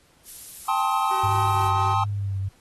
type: noise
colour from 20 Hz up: violet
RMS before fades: -36 dBFS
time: 0.24-1.72 s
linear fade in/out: 50 ms
type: chord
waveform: triangle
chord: A half-diminished seventh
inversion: third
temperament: just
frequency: 792 / 880 / 1056 / 1267.2 Hz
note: G5 / A5 / C6 / Eb6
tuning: +18 / 0 / +16 / +31 cents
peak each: -24 dBFS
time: 0.68-2.04 s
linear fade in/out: 5 ms
type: tone with tremolo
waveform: sawtooth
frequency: 379.8 Hz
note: F#4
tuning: 45 cents sharp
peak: -30 dBFS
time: 1.11-1.94 s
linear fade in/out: 2 ms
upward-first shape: sine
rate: 4.4 Hz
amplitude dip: 40%
type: tone with vibrato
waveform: sine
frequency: 99.6 Hz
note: G2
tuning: 28 cents sharp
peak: -24 dBFS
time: 1.23-2.49 s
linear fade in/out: 10 ms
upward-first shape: triangle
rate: 1.5 Hz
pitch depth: 56 cents each way
effects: pink hiss -59 dBFS RMS until 2.6 s + AAC 32 kbps